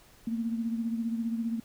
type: beating tone pair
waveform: sine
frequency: 227.6 / 242.6 Hz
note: A#3 / B3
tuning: -41 / -31 cents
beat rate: 15 Hz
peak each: -29 / -37 dBFS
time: 0.27-1.6 s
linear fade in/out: 5 ms
effects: pink hiss -58 dBFS RMS until 1.64 s